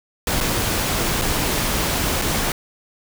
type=noise with dropouts; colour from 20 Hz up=pink; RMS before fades=-21 dBFS; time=0.27-2.52 s; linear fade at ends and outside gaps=2 ms; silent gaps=0.405-0.409 / 1.215-1.219 / 2.216-2.22 s; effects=none